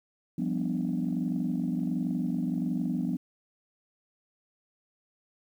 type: chord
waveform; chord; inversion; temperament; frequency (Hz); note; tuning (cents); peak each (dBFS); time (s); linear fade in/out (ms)
sine; G dominant seventh; third; equal; 174.61 / 196 / 246.9 / 293.7; F3 / G3 / B3 / D4; 0 / 0 / 0 / 0; -31 / -33 / -30 / -34; 0.38-3.17; 5
effects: tanh soft clip ceiling -20 dBFS + 10-bit